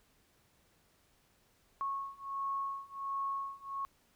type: beating tone pair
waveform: sine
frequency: 1098 / 1099.4 Hz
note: C#6 / C#6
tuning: -17 / -15 cents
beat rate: 1.4 Hz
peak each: -39 / -38 dBFS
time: 1.81-3.85 s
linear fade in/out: 0 ms
effects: pink hiss -70 dBFS RMS until 4.15 s